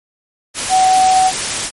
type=tone in noise; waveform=sine; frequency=751 Hz; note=F#5; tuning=26 cents sharp; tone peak=-8 dBFS; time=0.69-1.32 s; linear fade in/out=50 ms; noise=white; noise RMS=-19 dBFS; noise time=0.54-1.71 s; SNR=+8 dB; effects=MP3 48 kbps